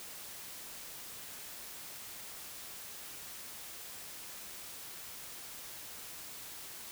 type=silence; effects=white hiss -47 dBFS RMS until 6.91 s